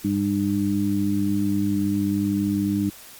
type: harmonic tone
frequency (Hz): 100.4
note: G2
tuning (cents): +42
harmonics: 1 / 2 / 3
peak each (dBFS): -29 / -23 / -23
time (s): 0.04-2.9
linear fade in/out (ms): 10
effects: white hiss -44 dBFS RMS until 3.19 s + Opus 48 kbps